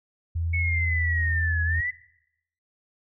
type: tone with pitch glide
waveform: sine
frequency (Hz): 83.5 to 82.88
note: E2 to E2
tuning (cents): +23 to +10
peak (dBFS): -24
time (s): 0.35-1.81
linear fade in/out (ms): 10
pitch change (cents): -13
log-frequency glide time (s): 0.85-0.94
type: linear two-way sweep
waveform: sine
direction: down then up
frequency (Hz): 2217 to 1673 to 2022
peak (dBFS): -25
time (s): 0.53-1.91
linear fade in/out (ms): 10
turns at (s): 1.63
effects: noise-tail reverb RT60 0.8 s tail -19 dB re dry